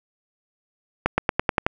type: accelerating click train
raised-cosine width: 0.5 ms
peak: -3 dBFS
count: 7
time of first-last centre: 1.06-1.665 s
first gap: 120 ms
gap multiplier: 0.93
effects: none